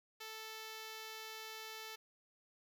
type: tone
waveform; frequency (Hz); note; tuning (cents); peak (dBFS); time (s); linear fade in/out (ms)
5% pulse; 440; A4; 0; -35; 0.2-1.96; 10
effects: none